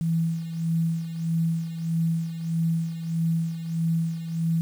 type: tone with tremolo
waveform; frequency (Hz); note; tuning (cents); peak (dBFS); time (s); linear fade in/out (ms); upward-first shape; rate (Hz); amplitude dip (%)
sine; 164.81; E3; 0; -20; 0.01-4.61; 0; sine; 1.6; 70
effects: 8-bit